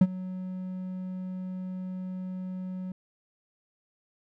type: tone with ADSR envelope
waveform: triangle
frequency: 185 Hz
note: F#3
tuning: in tune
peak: -11 dBFS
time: 0.01-2.92 s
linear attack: 5 ms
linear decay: 47 ms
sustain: -20 dB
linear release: 3 ms
effects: none